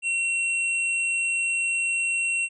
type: tone with tanh clipping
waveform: sine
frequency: 2728 Hz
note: F7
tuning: 41 cents flat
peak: -24 dBFS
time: 0.02-2.49 s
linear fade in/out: 50 ms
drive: 15 dB
effects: resampled to 24000 Hz